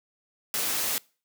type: noise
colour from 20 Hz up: white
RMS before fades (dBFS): -28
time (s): 0.54-0.98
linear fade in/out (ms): 0
effects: noise-tail reverb RT60 0.4 s tail -25 dB re dry + high-pass 150 Hz 12 dB/octave